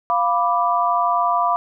sine chord, B diminished, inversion second, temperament equal, 698.5 / 987.8 / 1174.7 Hz, F5 / B5 / D6, 0 / 0 / 0 cents, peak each -20 dBFS, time 0.1-1.56 s, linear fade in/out 0 ms, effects none

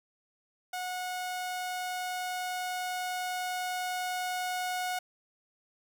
sawtooth tone with level ramp, 730 Hz, F#5, 24 cents flat, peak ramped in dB -30 to -27 dBFS, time 0.73-4.99 s, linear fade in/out 5 ms, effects none

